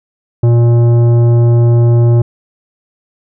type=tone with tanh clipping; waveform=triangle; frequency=118.3 Hz; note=A#2; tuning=26 cents sharp; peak=-7 dBFS; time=0.43-2.22 s; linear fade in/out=5 ms; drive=16 dB; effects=none